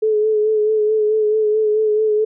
sine tone with vibrato, 429.4 Hz, A4, 42 cents flat, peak -13 dBFS, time 0.02-2.25 s, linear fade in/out 10 ms, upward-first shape sine, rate 4.6 Hz, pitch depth 31 cents each way, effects none

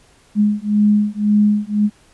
sine beating tone pair, 207.7 / 209.6 Hz, G#3 / G#3, 0 / +16 cents, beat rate 1.9 Hz, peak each -15 dBFS, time 0.35-1.9 s, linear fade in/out 50 ms, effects pink hiss -52 dBFS RMS until 2.13 s + resampled to 24000 Hz

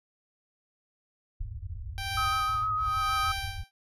white low-pass noise, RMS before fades -38 dBFS, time 1.4-3.64 s, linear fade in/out 5 ms, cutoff 110 Hz, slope 96 dB/octave
10% pulse tone with tremolo, 784 Hz, G5, in tune, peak -22 dBFS, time 1.98-3.71 s, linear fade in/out 0 ms, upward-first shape sine, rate 1 Hz, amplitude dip 100%
sine tone with vibrato, 1264 Hz, D#6, 27 cents sharp, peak -26 dBFS, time 2.17-3.32 s, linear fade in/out 5 ms, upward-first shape square, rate 6.5 Hz, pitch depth 16 cents each way
effects low-pass 12000 Hz 12 dB/octave

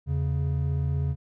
triangle tone pair together, 82.41 / 138.59 Hz, E2 / C#3, 0 / 0 cents, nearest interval major sixth, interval 900 cents, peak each -25 / -24 dBFS, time 0.06-1.16 s, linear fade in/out 50 ms, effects none

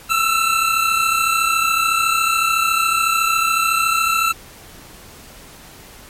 25% pulse tone pair together, 1316 / 1349.9 Hz, E6 / E6, -3 / +41 cents, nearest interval unison, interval 44 cents, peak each -14 dBFS, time 0.09-4.33 s, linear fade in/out 20 ms, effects pink hiss -41 dBFS RMS until 6.09 s + MP3 64 kbps

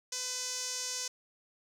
sawtooth tone with band-pass filter, 503 Hz, B4, 32 cents sharp, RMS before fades -37 dBFS, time 0.12-1.08 s, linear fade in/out 5 ms, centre 6100 Hz, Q 3.5, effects none

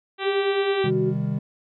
harmonic tone, 389.4 Hz, G4, 12 cents flat, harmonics 1 / 2 / 3 / 4 / 5 / 6 / 7 / 8 / 9 / 10, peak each -29 / -32 / -34 / -35 / -36 / -37 / -37 / -38 / -39 / -39 dBFS, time 0.18-0.91 s, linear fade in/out 50 ms
sine tone with pitch glide, 398.9 to 374.3 Hz, G4 to F#4, +30 to +20 cents, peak -21 dBFS, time 0.23-1.14 s, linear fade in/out 50 ms, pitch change -110 cents, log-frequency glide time 0.77-0.87 s
triangle chord, C minor, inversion none, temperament equal with one note detuned, 130.81 / 155.56 / 199.19 Hz, C3 / Eb3 / G3, 0 / 0 / +28 cents, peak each -25 dBFS, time 0.84-1.39 s, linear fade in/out 5 ms
effects none

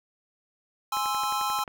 square chord, Ab augmented, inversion none, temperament equal, 830.6 / 1046.5 / 1318.5 Hz, Ab5 / C6 / E6, 0 / 0 / 0 cents, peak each -31 dBFS, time 0.92-1.64 s, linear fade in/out 5 ms
click train, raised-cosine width 0.5 ms, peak -25 dBFS, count 9, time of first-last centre 0.97-1.678 s, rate 11.3 Hz
effects none

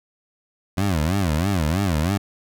20% pulse tone with vibrato, 87.31 Hz, F2, in tune, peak -14 dBFS, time 0.77-2.18 s, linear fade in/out 10 ms, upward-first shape sine, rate 3.1 Hz, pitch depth 260 cents each way, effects none

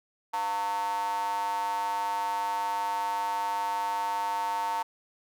square tone with high-pass filter, 100.7 Hz, G2, 47 cents sharp, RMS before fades -30 dBFS, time 0.33-4.83 s, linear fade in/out 10 ms, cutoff 880 Hz, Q 9.6, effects none

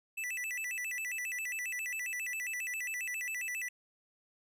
square tone with vibrato, 2277 Hz, C#7, 46 cents sharp, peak -36 dBFS, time 0.17-3.69 s, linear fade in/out 10 ms, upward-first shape square, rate 7.4 Hz, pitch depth 250 cents each way, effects none

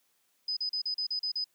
sine tone bursts, 5010 Hz, D#8, 11 cents sharp, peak -29 dBFS, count 8, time 0.48-1.443 s, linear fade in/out 5 ms, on 88 ms, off 37 ms, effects white hiss -72 dBFS RMS until 1.54 s + high-pass 150 Hz 12 dB/octave

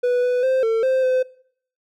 triangle tone with pitch steps, 492.3 / 495.7 / 522 / 449.8 / 522 / 513 Hz, B4 / B4 / C5 / A4 / C5 / C5, -6 / +6 / -4 / +38 / -4 / -34 cents, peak -14 dBFS, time 0.03-1.23 s, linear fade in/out 10 ms, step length 200 ms, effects noise-tail reverb RT60 0.6 s tail -21 dB re dry

